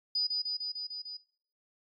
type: tone with echo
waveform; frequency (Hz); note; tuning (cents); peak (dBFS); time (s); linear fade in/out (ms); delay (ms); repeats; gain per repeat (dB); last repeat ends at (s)
sine; 4952; D#8; -9; -27; 0.15-0.27; 5; 150; 6; -2; 1.17
effects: noise-tail reverb RT60 0.5 s tail -18 dB re dry + MP3 64 kbps